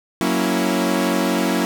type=chord; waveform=sawtooth; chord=F# dominant seventh; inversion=none; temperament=equal; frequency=185 / 233.1 / 277.2 / 329.6 Hz; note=F#3 / A#3 / C#4 / E4; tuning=0 / 0 / 0 / 0 cents; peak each=-19 dBFS; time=0.21-1.65 s; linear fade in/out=0 ms; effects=none